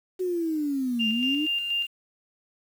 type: linear two-way sweep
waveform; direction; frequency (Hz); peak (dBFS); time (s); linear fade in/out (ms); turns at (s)
sine; down then up; 374.5 to 215.8 to 313.5; -24; 0.19-1.47; 20; 1.09
type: tone with tremolo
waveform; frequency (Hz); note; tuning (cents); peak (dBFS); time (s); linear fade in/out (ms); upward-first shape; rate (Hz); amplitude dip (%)
sine; 2797; F7; +2; -23; 0.99-1.87; 20; square; 4.2; 40
effects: tanh soft clip ceiling -13 dBFS + 8-bit

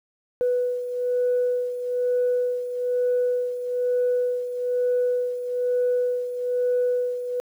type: beating tone pair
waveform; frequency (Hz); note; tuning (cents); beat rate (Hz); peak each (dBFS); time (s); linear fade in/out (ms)
sine; 493.9 / 495; B4 / B4; 0 / +4; 1.1; -21 / -27; 0.41-7.4; 0
effects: tanh soft clip ceiling -15 dBFS + 9-bit

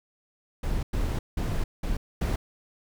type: noise bursts at uneven times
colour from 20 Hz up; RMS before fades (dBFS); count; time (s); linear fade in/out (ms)
brown; -27; 5; 0.63-0.83 / 0.93-1.19 / 1.37-1.64 / 1.83-1.97 / 2.21-2.36; 5
effects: none

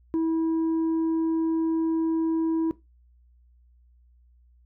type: tone with tanh clipping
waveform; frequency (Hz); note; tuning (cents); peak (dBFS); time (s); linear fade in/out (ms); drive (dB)
sine; 324.9; E4; -25; -22; 0.14-2.71; 0; 2
effects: noise-tail reverb RT60 0.2 s tail -17 dB re dry + added 60 Hz sine -55 dBFS peak until 4.65 s

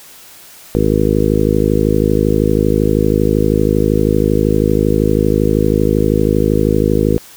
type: harmonic tone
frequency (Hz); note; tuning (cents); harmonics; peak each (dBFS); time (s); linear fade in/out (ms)
52.7; G#1; +26; 1 / 2 / 3 / 4 / 5 / 6 / 7 / 8 / 9; -19 / -19 / -19 / -19 / -19 / -19 / -19 / -19 / -19; 0.75-7.18; 0
effects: white hiss -39 dBFS RMS until 7.36 s

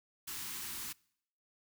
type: band-stop noise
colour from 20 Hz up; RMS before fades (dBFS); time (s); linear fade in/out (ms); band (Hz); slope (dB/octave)
white; -42; 0.27-0.93; 10; 400 to 860; 48
effects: noise-tail reverb RT60 0.7 s tail -25 dB re dry

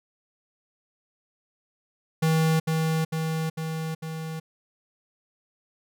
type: tone with echo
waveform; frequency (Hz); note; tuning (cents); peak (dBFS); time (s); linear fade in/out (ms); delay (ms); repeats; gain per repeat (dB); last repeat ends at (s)
square; 160; D#3; +49; -20; 2.22-2.6; 10; 450; 4; -3; 4.4
effects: none

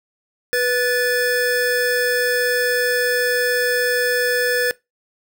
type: tone pair together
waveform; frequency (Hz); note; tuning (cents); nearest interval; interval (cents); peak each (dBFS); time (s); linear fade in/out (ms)
square; 492.6 / 1739.8; B4 / A6; -5 / -20; octave + minor seventh; 2185; -20; 0.53-4.71; 0
effects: noise-tail reverb RT60 0.2 s tail -21 dB re dry

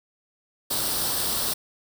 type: noise with comb filter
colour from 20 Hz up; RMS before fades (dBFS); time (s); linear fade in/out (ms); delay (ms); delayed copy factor
white; -26; 0.7-1.54; 10; 0.22; +0.6
effects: none

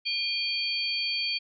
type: tone cluster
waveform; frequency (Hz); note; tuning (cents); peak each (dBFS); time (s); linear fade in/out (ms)
sine; 2417 / 3222 / 4523; D7 / G7 / C#8; +49 / +47 / +34; -32 / -33 / -29; 0.05-1.39; 20
effects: none

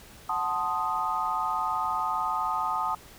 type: chord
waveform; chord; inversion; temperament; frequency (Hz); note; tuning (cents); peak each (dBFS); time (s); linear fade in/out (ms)
sine; F# diminished seventh; none; equal; 740 / 880 / 1046.5 / 1244.5; F#5 / A5 / C6 / Eb6; 0 / 0 / 0 / 0; -34 / -30 / -34 / -29; 0.29-2.95; 5
effects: pink hiss -50 dBFS RMS until 3.18 s

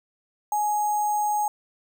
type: tone with sample-and-hold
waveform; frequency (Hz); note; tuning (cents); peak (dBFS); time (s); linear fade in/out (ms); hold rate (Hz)
sine; 837; G#5; +13; -21; 0.52-1.48; 2; 7350
effects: none

